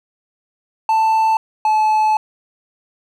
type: tone pair in turn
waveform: triangle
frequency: 884 / 863.3 Hz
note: A5 / A5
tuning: +8 / -33 cents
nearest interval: unison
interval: 41 cents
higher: first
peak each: -10 dBFS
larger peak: neither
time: 0.89-1.37 / 1.65-2.17 s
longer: second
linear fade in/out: 2 ms
effects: none